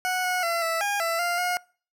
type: tone with pitch steps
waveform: 20% pulse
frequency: 736 / 730 / 677 / 659 / 813 / 667 / 698 / 717 Hz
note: F#5 / F#5 / E5 / E5 / G#5 / E5 / F5 / F5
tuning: -9 / -24 / +46 / -1 / -37 / +20 / -1 / +45 cents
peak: -19 dBFS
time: 0.05-1.57 s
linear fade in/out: 0 ms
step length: 190 ms
effects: noise-tail reverb RT60 0.4 s tail -24 dB re dry